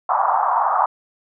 pink band-pass noise, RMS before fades -18 dBFS, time 0.09-0.86 s, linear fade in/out 5 ms, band 740 to 1200 Hz, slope 48 dB/octave, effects none

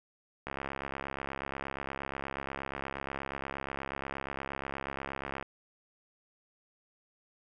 click train, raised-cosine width 0.5 ms, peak -21 dBFS, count 340, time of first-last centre 0.47-5.426 s, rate 68.4 Hz, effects none

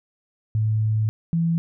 sine tone pair in turn, 108.8 / 166.66 Hz, A2 / E3, -19 / +19 cents, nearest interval perfect fifth, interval 738 cents, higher second, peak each -18 dBFS, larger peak neither, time 0.55-1.09 / 1.33-1.58 s, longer first, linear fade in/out 0 ms, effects none

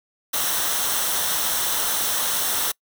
white noise with comb filter, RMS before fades -23 dBFS, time 0.33-2.72 s, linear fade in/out 10 ms, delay 0.42 ms, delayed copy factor -0.55, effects noise-tail reverb RT60 0.1 s tail -25 dB re dry

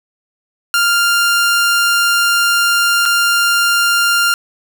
sawtooth tone with dropouts, 1396.9 Hz, F6, in tune, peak -7 dBFS, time 0.74-4.34 s, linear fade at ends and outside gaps 1 ms, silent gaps 3.055-3.059 s, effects none

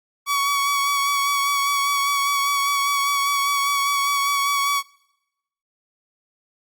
sawtooth tone with vibrato, 1127 Hz, C#6, 28 cents sharp, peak -15 dBFS, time 0.26-4.83 s, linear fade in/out 50 ms, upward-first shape sine, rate 5 Hz, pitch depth 20 cents each way, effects noise-tail reverb RT60 0.9 s tail -25 dB re dry + Opus 48 kbps

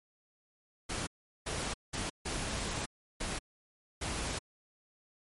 pink noise bursts at uneven times, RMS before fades -36 dBFS, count 6, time 0.89-1.07 / 1.46-1.74 / 1.93-2.1 / 2.25-2.86 / 3.2-3.39 / 4.01-4.39 s, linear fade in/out 10 ms, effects MP3 48 kbps

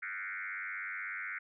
sine tone with frequency modulation, 1812 Hz, A#6, 50 cents flat, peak -37 dBFS, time 0.02-1.39 s, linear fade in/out 10 ms, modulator 96.3 Hz, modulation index 4.5, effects none

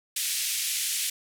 white band-pass noise, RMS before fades -29 dBFS, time 0.16-1.1 s, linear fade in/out 5 ms, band 2200 to 12000 Hz, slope 24 dB/octave, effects none

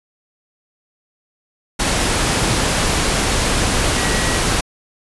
sine tone in noise, 1919 Hz, A#6, 50 cents sharp, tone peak -26 dBFS, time 3.97-4.38 s, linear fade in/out 10 ms, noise pink, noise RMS -17 dBFS, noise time 1.79-4.61 s, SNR -12 dB, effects resampled to 24000 Hz

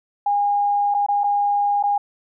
sine tone with dropouts, 815 Hz, G#5, 33 cents flat, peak -16 dBFS, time 0.26-1.98 s, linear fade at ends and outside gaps 5 ms, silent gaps 0.942-0.946 / 1.064-1.085 / 1.236-1.24 / 1.828-1.836 s, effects none

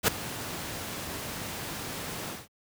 pink noise with ADSR envelope, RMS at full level -19 dBFS, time 0.03-2.48 s, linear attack 48 ms, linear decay 7 ms, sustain -17 dB, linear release 190 ms, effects high-pass 80 Hz 12 dB/octave

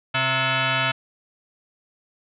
sine tone with frequency modulation, 660 Hz, E5, 2 cents sharp, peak -19 dBFS, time 0.14-0.92 s, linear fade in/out 10 ms, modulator 395 Hz, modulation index 6.6, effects none

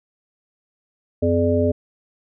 harmonic tone with a mistuned harmonic, 84.8 Hz, E2, 50 cents sharp, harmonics 1 / 3 / 5 / 7, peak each -21 / -21 / -21 / -21 dBFS, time 1.22-1.72 s, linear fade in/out 10 ms, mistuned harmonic 1, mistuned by +150 cents, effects none

